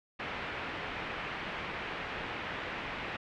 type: low-pass noise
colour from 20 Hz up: white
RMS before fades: -39 dBFS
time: 0.19-3.17 s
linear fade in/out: 10 ms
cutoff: 2600 Hz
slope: 24 dB/octave
effects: none